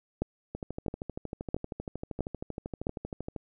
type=two click trains; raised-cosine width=2 ms; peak=-15 / -22 dBFS; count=5 / 37; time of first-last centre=0.22-2.869 / 0.55-3.362 s; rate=1.51 / 12.8 Hz; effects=none